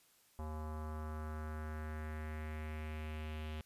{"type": "tone with low-pass filter sweep", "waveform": "square", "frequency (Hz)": 77.4, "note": "D#2", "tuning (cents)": -9, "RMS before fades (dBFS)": -43, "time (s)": [0.39, 3.61], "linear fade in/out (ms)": 0, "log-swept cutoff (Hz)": [970, 3100], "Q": 2.7, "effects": ["white hiss -69 dBFS RMS until 3.65 s", "resampled to 32000 Hz"]}